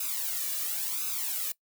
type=noise with flanger; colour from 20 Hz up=blue; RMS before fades=-32 dBFS; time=0-1.52 s; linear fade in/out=5 ms; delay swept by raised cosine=0.78 to 1.75 ms; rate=0.95 Hz; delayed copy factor=+0.9; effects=noise-tail reverb RT60 0.1 s tail -21 dB re dry